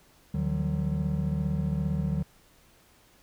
triangle tone cluster, 76.4 / 151.2 / 173.5 / 188.6 Hz, D#2 / D#3 / F3 / F#3, -31 / -49 / -11 / +33 cents, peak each -31 / -27 / -33 / -29 dBFS, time 0.34-2.23 s, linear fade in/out 5 ms, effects pink hiss -60 dBFS RMS until 3.22 s

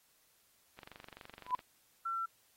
click train, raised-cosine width 0.3 ms, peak -34 dBFS, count 20, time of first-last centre 0.79-1.592 s, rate 23.7 Hz
sine tone with exponential growth, 1000 Hz, B5, 21 cents sharp, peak -25 dBFS, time 1.44-1.55 s, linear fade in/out 5 ms, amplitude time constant 22 ms
sine tone, 1349 Hz, E6, 40 cents sharp, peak -34 dBFS, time 2.05-2.26 s, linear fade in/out 10 ms
effects white hiss -70 dBFS RMS until 2.56 s + AAC 48 kbps

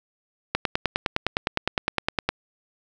click train, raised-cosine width 0.3 ms, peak -5 dBFS, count 18, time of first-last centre 0.55-2.29 s, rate 9.77 Hz, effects none

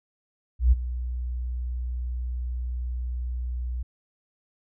sine tone with ADSR envelope, 61.3 Hz, B1, 12 cents flat, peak -12 dBFS, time 0.59-3.83 s, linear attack 130 ms, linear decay 22 ms, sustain -15 dB, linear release 8 ms, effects none

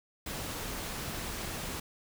pink noise, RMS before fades -38 dBFS, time 0.26-1.8 s, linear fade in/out 5 ms, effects none

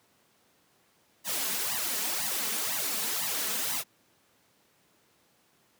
white noise with flanger, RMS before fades -31 dBFS, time 1.24-3.84 s, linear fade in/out 50 ms, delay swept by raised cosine 1 to 4.7 ms, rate 2 Hz, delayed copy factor +1, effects pink hiss -66 dBFS RMS until 5.79 s + high-pass 150 Hz 12 dB/octave

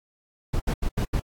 brown noise bursts at uneven times, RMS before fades -23 dBFS, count 5, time 0.53-0.6 / 0.67-0.74 / 0.82-0.89 / 0.97-1.05 / 1.13-1.2 s, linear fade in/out 10 ms, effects AAC 64 kbps

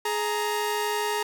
sawtooth tone pair together, 419.3 / 931 Hz, G#4 / A#5, +17 / -2 cents, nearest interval octave + major second, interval 1381 cents, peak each -24 dBFS, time 0.05-1.23 s, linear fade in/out 5 ms, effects none

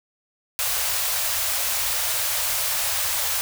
white band-stop noise, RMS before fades -24 dBFS, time 0.59-3.41 s, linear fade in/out 0 ms, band 110 to 510 Hz, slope 48 dB/octave, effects none

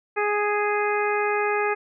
harmonic tone, 415.3 Hz, G#4, in tune, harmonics 1 / 2 / 3 / 4 / 5 / 6, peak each -24 / -27 / -29 / -30 / -31 / -32 dBFS, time 0.16-1.75 s, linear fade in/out 20 ms, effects none

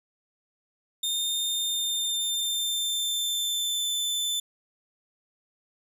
sawtooth tone with pitch glide, 3637 to 3529 Hz, A#7 to A7, -43 to +4 cents, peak -23 dBFS, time 1.03-4.4 s, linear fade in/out 5 ms, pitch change -53 cents, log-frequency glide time 1.4-3.91 s, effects none

